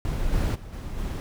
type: noise with level steps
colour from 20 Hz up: brown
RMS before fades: -27 / -23 / -39 / -33 / -29 dBFS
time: 0.05-1.2 s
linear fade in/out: 0 ms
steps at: 0.32 / 0.54 / 0.72 / 0.97 s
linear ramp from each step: 20 ms
effects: none